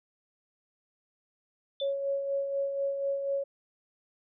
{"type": "tone with exponential decay", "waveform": "sine", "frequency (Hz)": 3520, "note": "A7", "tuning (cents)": 0, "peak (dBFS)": -32, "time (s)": [1.8, 1.93], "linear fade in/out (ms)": 1, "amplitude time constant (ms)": 28}
{"type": "tone with tremolo", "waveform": "sine", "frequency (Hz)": 554.4, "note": "C#5", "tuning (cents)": 0, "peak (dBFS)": -26, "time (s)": [1.81, 3.44], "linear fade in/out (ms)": 10, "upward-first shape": "sine", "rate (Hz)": 4.1, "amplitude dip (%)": 45}
{"effects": []}